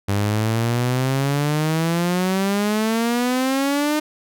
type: exponential sweep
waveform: sawtooth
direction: up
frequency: 98.9 to 306.2 Hz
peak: -14 dBFS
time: 0.08-4 s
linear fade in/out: 10 ms
effects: none